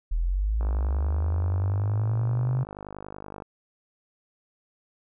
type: linear sweep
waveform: sine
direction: up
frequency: 38.31 to 130.81 Hz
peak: -22 dBFS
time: 0.11-2.64 s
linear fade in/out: 10 ms
type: click train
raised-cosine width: 1 ms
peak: -24 dBFS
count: 143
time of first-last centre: 0.61-3.422 s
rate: 50.5 Hz
effects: none